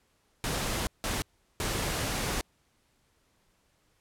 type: noise bursts at uneven times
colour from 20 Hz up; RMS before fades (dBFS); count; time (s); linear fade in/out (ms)
pink; -31; 3; 0.44-0.87 / 1.04-1.22 / 1.6-2.41; 0
effects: pink hiss -70 dBFS RMS until 4 s + low-pass 12000 Hz 12 dB/octave